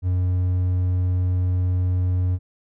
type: tone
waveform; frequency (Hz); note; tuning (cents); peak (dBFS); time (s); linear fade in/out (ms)
triangle; 90.8; F#2; -32; -16; 0.02-2.39; 50
effects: none